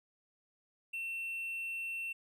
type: tone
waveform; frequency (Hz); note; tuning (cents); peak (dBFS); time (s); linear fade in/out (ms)
triangle; 2700; E7; +41; -35; 0.93-2.13; 10
effects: none